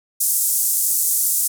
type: band-pass noise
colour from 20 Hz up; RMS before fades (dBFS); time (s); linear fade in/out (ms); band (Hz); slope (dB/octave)
white; -19; 0.2-1.48; 10; 7200 to 14000; 24
effects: none